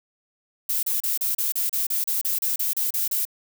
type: noise bursts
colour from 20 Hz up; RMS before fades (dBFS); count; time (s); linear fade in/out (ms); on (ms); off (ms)
violet; -24; 15; 0.69-3.252; 5; 140; 33
effects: none